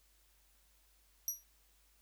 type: tone with exponential decay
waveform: 25% pulse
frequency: 5800 Hz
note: F#8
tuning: 35 cents flat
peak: -26 dBFS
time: 1.28-1.44 s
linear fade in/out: 1 ms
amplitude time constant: 34 ms
effects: added 50 Hz sine -70 dBFS peak until 2.01 s + white hiss -71 dBFS RMS until 2.01 s